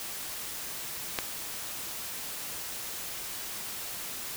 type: click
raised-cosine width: 0.2 ms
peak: -10 dBFS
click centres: 1.188 s
effects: white hiss -38 dBFS RMS until 4.36 s